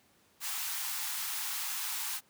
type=high-pass noise; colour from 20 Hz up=white; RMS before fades=-36 dBFS; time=0.4-2.21 s; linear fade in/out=50 ms; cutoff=760 Hz; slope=96 dB/octave; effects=pink hiss -66 dBFS RMS until 2.29 s + high-pass 100 Hz 12 dB/octave